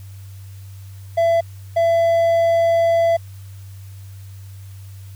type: tone bursts at uneven times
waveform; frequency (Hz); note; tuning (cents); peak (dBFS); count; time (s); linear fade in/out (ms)
triangle; 670; E5; +28; -11; 2; 1.17-1.41 / 1.76-3.17; 10
effects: added 97 Hz sine -34 dBFS peak until 5.15 s + white hiss -51 dBFS RMS until 5.15 s